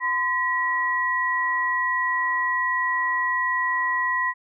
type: tone pair together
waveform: sine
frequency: 1020.7 / 1922 Hz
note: C6 / B6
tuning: -43 / -48 cents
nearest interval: major seventh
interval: 1095 cents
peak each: -24 / -23 dBFS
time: 0-4.34 s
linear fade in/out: 50 ms
effects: none